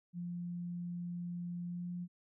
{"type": "tone with pitch glide", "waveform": "sine", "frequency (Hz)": [174.61, 176.54], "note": ["F3", "F3"], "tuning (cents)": [0, 19], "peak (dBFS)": -38, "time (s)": [0.13, 2.08], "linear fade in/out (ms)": 50, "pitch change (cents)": 19, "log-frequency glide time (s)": [1.65, 1.92], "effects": []}